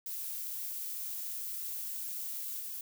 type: noise with level steps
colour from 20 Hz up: violet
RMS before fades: -39 / -41 dBFS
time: 0.06-2.81 s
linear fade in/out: 2 ms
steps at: 2.6 s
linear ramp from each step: 2 ms
effects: none